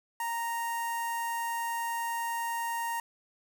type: tone with notch filter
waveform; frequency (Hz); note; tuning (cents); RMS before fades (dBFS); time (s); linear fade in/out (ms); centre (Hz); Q
sawtooth; 930; A#5; -4; -33; 0.2-3; 2; 4000; 0.7
effects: 9-bit